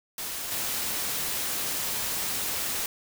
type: noise with level steps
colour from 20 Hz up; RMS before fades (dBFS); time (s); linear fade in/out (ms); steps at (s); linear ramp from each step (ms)
white; -34 / -30; 0.18-2.86; 2; 0.51; 10
effects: none